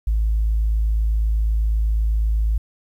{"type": "tone", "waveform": "sine", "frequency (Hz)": 54, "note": "A1", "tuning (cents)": -32, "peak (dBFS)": -15, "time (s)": [0.07, 2.58], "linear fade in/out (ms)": 5, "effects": ["tanh soft clip ceiling -12 dBFS", "9-bit"]}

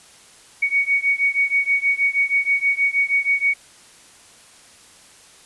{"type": "beating tone pair", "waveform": "sine", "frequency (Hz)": [2234, 2240.3], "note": ["C#7", "C#7"], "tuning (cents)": [13, 18], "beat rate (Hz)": 6.3, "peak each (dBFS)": [-19, -20], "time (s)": [0.62, 3.54], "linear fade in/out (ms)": 10, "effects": ["white hiss -48 dBFS RMS until 5.45 s", "resampled to 24000 Hz"]}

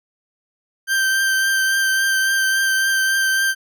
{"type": "tone with vibrato", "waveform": "40% pulse", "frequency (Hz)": 1567, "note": "G6", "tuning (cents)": -1, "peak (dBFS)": -15, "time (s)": [0.87, 3.55], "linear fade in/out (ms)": 50, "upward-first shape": "triangle", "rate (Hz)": 3.6, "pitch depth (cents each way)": 17, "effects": []}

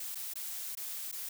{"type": "noise with dropouts", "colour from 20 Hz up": "blue", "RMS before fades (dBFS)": -40, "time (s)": [0, 1.29], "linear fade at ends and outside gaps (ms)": 5, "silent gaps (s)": [[0.148, 0.154], [0.337, 0.355], [0.752, 0.771], [1.116, 1.125]], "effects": []}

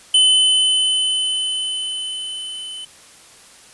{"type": "tone with level ramp", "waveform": "square", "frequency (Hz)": 3032, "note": "F#7", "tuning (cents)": 42, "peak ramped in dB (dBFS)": [-10, -30], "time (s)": [0.14, 2.85], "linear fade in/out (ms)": 5, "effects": ["white hiss -45 dBFS RMS until 3.73 s", "resampled to 24000 Hz"]}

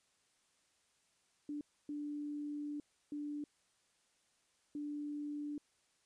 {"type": "tone bursts at uneven times", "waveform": "sine", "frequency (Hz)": 293.7, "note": "D4", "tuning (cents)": 0, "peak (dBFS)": -39, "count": 4, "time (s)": [[1.49, 1.61], [1.89, 2.8], [3.12, 3.44], [4.75, 5.58]], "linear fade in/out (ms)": 2, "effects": ["white hiss -75 dBFS RMS until 6.05 s", "resampled to 22050 Hz"]}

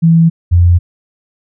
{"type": "tone pair in turn", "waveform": "sine", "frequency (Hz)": [165.2, 87.21], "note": ["E3", "F2"], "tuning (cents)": [4, -2], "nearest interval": "major seventh", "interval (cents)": 1106, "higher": "first", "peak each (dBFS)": -4, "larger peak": "neither", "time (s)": [[0.02, 0.3], [0.51, 0.79]], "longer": "neither", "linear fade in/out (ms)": 20, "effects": []}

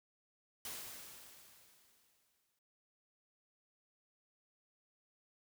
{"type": "noise with exponential decay", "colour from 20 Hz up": "white", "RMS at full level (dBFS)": -44, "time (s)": [0.65, 2.59], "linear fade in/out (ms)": 2, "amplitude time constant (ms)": 420, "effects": []}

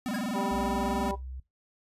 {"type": "tone with vibrato", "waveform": "square", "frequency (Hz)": 226.2, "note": "A3", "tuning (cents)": 48, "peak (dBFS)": -30, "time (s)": [0.06, 1.11], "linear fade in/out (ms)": 0, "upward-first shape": "square", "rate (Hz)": 20, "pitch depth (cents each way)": 210}
{"type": "tone with exponential decay", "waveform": "square", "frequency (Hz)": 1645, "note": "G#6", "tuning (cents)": -17, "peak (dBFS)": -34, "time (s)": [0.14, 0.28], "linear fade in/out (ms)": 5, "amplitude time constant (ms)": 29}
{"type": "harmonic tone", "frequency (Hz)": 196, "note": "G3", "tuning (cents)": 0, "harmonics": [2, 3, 4, 5], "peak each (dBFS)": [-36, -38, -36, -35], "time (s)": [0.34, 1.16], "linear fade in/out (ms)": 20}
{"type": "tone with pitch glide", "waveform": "sine", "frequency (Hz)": [61.1, 64.55], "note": ["B1", "C2"], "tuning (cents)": [-18, -23], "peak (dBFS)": -37, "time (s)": [0.51, 1.4], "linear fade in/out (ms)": 5, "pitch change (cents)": 95, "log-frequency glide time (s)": [0.81, 0.99]}
{"effects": ["noise-tail reverb RT60 0.2 s tail -18 dB re dry", "resampled to 32000 Hz"]}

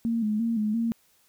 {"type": "tone with vibrato", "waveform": "sine", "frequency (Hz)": 221.3, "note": "A3", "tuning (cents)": 10, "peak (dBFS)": -23, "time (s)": [0.05, 0.92], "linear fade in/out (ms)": 0, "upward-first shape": "square", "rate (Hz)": 2.9, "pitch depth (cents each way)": 70, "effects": ["white hiss -64 dBFS RMS until 1.28 s"]}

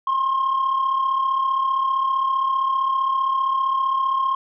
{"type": "tone pair together", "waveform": "sine", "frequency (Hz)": [1036, 1071.3], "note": ["C6", "C6"], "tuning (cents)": [-17, 41], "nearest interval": "minor second", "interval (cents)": 58, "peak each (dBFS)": [-24, -17], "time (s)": [0.07, 4.35], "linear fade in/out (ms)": 5, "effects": ["tanh soft clip ceiling -15 dBFS"]}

